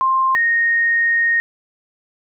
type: tone pair in turn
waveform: sine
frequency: 1054 / 1857.5 Hz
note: C6 / A#6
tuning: +12 / -7 cents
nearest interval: minor seventh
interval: 981 cents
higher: second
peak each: -13 dBFS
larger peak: neither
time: 0.01-0.35 / 0.35-1.4 s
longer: second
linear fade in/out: 0 ms
effects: none